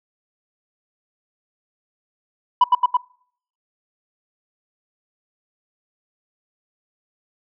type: tone with echo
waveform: sine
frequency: 987.8 Hz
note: B5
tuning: in tune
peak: -6 dBFS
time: 2.61-2.64 s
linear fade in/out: 5 ms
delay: 110 ms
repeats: 3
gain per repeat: -2 dB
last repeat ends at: 2.97 s
effects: noise-tail reverb RT60 0.6 s tail -25 dB re dry + tanh soft clip ceiling -8 dBFS